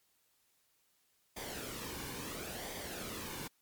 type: noise with flanger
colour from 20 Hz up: pink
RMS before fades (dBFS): -43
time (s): 1.36-3.48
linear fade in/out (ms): 10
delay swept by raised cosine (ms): 0.73 to 1.56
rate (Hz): 0.73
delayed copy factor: -0.55
effects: white hiss -74 dBFS RMS until 3.61 s + MP3 96 kbps